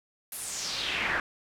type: noise with band-pass filter sweep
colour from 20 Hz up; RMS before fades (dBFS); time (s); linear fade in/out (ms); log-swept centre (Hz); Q
brown; -32; 0.32-1.2; 2; 12000 to 1500; 3.2
effects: none